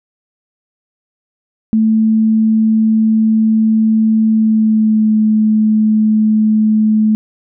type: tone with pitch glide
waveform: sine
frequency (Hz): 220 to 216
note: A3 to A3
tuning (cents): 0 to -32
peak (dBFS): -8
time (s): 1.73-7.15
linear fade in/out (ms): 0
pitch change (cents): -32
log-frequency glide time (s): 4.3-5.14
effects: none